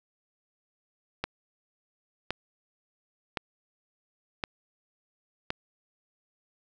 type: click train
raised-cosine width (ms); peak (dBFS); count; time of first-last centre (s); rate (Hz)
0.3; -13; 5; 1.24-5.504; 0.938
effects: none